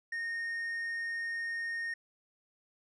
triangle tone, 1846 Hz, A#6, 17 cents flat, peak -32 dBFS, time 0.12-1.94 s, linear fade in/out 5 ms, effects resampled to 22050 Hz

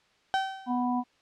35% pulse tone with exponential decay, 770 Hz, G5, 31 cents flat, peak -20 dBFS, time 0.34-0.85 s, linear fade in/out 0 ms, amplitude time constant 110 ms
harmonic tone, 246.9 Hz, B3, in tune, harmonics 1 / 3 / 4, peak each -27 / -31 / -33 dBFS, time 0.66-1.04 s, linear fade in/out 50 ms
effects white hiss -65 dBFS RMS until 1.21 s + low-pass 4000 Hz 12 dB/octave

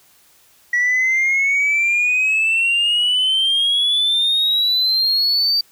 sine exponential sweep, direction up, 1932 to 4657 Hz, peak -12 dBFS, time 0.73-5.61 s, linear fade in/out 5 ms, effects tanh soft clip ceiling -12 dBFS + white hiss -53 dBFS RMS until 5.71 s

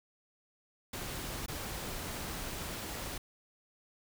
pink noise with dropouts, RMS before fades -40 dBFS, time 0.93-3.18 s, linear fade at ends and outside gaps 5 ms, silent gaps 1.462-1.481 s, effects none

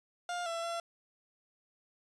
30% pulse tone with pitch steps, 705 / 670 / 678 Hz, F5 / E5 / E5, +16 / +28 / +49 cents, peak -32 dBFS, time 0.29-0.8 s, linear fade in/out 2 ms, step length 170 ms, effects resampled to 22050 Hz

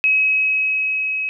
sine tone with level ramp, 2554 Hz, D#7, 45 cents sharp, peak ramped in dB -12 to -20 dBFS, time 0.04-1.29 s, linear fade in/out 0 ms, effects none

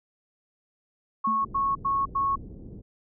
sine tone bursts, 1100 Hz, C#6, 14 cents flat, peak -22 dBFS, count 4, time 1.24-2.359 s, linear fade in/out 10 ms, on 210 ms, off 93 ms
sine tone with exponential decay, 220 Hz, A3, in tune, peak -27 dBFS, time 1.27-1.6 s, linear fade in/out 5 ms, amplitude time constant 70 ms
pink low-pass noise, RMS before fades -42 dBFS, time 1.41-2.82 s, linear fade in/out 20 ms, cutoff 390 Hz, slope 24 dB/octave
effects none

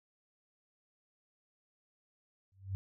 sine tone with exponential growth, 96.4 Hz, G2, 28 cents flat, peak -31 dBFS, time 2.52-2.75 s, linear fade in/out 0 ms, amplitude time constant 50 ms, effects none

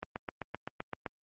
click train, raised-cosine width 0.5 ms, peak -20 dBFS, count 9, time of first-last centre 0.03-1.062 s, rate 7.75 Hz, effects high-pass 80 Hz 12 dB/octave + Opus 24 kbps

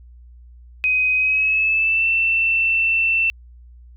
sine tone with pitch glide, 2514 to 2679 Hz, D#7 to E7, +17 to +27 cents, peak -15 dBFS, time 0.84-3.3 s, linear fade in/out 0 ms, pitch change +110 cents, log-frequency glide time 1.16-2.07 s, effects added 60 Hz sine -41 dBFS peak until 3.96 s

